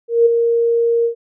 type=tone with ADSR envelope; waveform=sine; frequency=466.2 Hz; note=A#4; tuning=in tune; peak=-6 dBFS; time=0.08-1.15 s; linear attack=180 ms; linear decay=12 ms; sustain=-6 dB; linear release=100 ms; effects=none